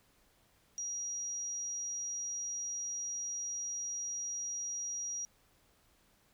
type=tone; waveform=sine; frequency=5740 Hz; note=F8; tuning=47 cents sharp; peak=-36 dBFS; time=0.78-5.25 s; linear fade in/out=0 ms; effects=pink hiss -69 dBFS RMS until 6.33 s